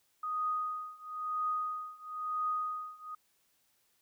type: tone with tremolo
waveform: sine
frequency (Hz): 1244.5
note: D#6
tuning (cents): 0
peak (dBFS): -29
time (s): 0.23-3.15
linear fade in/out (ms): 5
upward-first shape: triangle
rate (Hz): 1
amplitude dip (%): 95
effects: white hiss -73 dBFS RMS until 4.01 s